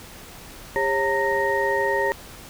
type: tone cluster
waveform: sine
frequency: 401.7 / 545 / 915 / 1867 Hz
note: G4 / C#5 / A#5 / A#6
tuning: +42 / -29 / -32 / +2 cents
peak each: -25 dBFS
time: 0.76-2.12 s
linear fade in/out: 0 ms
effects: pink hiss -42 dBFS RMS until 2.49 s